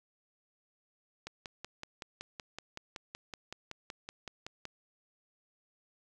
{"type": "click train", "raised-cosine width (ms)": 0.2, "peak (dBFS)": -24, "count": 19, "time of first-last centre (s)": [1.27, 4.653], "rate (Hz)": 5.32, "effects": []}